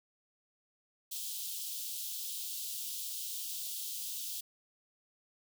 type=high-pass noise; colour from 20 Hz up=white; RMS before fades=-40 dBFS; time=1.11-4.41 s; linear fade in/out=10 ms; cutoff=3000 Hz; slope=48 dB/octave; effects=none